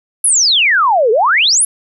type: exponential two-way sweep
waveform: sine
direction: down then up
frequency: 11320 to 415.3 to 11320 Hz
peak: -8 dBFS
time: 0.24-1.65 s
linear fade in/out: 5 ms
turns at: 1.11 s
effects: none